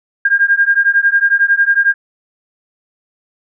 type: beating tone pair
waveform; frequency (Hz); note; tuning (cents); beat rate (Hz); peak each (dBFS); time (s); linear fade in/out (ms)
sine; 1606 / 1617; G6 / G#6; +41 / -47; 11; -12; 0.25-1.94; 5
effects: none